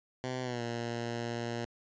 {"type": "tone with pitch glide", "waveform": "10% pulse", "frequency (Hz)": [127.8, 117.87], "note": ["C3", "A#2"], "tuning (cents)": [-40, 20], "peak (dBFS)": -26, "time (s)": [0.24, 1.65], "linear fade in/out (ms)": 0, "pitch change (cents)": -140, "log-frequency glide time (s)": [0.42, 0.62], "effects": ["resampled to 16000 Hz"]}